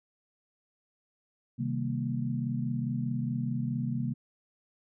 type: chord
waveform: sine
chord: C minor seventh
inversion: none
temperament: equal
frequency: 130.81 / 155.56 / 196 / 233.1 Hz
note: C3 / Eb3 / G3 / Bb3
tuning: 0 / 0 / 0 / 0 cents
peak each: -32 / -37 / -38 / -33 dBFS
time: 1.58-4.14 s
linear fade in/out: 20 ms
effects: none